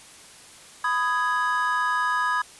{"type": "chord", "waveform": "triangle", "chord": "G# minor", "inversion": "first", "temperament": "just", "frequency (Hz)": [996.7, 1245.9, 1661.2], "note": ["B5", "D#6", "G#6"], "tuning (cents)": [16, 2, 0], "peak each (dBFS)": -24, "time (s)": [0.84, 2.42], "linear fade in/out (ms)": 5, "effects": ["white hiss -47 dBFS RMS until 2.59 s", "resampled to 24000 Hz"]}